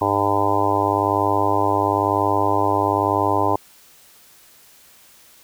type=harmonic tone; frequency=101 Hz; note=G#2; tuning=48 cents flat; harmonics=1 / 3 / 4 / 5 / 6 / 7 / 8 / 9 / 10; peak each=-27 / -25 / -25 / -29 / -26 / -27 / -24 / -23 / -23 dBFS; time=0.01-3.56 s; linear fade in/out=5 ms; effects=white hiss -50 dBFS RMS until 5.43 s